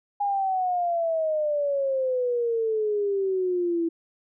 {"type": "exponential sweep", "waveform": "sine", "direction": "down", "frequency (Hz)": [820, 329.6], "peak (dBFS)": -22, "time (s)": [0.2, 3.89], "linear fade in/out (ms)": 10, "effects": []}